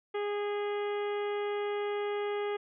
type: harmonic tone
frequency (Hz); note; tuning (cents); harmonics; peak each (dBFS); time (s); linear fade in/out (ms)
411.4; G#4; -16; 1 / 2 / 3 / 4 / 5 / 6 / 7 / 8; -31 / -40 / -43 / -48 / -45 / -52 / -52 / -52; 0.14-2.57; 10
effects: none